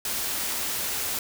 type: band-stop noise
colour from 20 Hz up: white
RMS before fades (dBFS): -29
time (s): 0.05-1.19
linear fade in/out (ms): 2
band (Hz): 120 to 170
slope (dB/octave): 96
effects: none